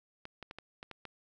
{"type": "clicks", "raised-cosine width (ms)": 0.3, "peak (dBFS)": -28, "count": 7, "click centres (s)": [0.254, 0.427, 0.511, 0.586, 0.829, 0.913, 1.053], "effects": []}